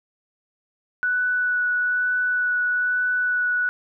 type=tone with vibrato; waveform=sine; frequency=1480 Hz; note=F#6; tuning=in tune; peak=-19 dBFS; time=1.03-3.69 s; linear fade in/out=0 ms; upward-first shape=sine; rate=1.1 Hz; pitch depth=10 cents each way; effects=none